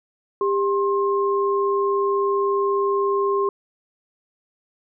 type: tone pair together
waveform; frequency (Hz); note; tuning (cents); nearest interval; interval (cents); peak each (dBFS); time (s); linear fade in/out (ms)
sine; 398.6 / 1064.1; G4 / C6; +29 / +29; octave + perfect fourth; 1700; -19 / -23; 0.41-3.49; 2
effects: none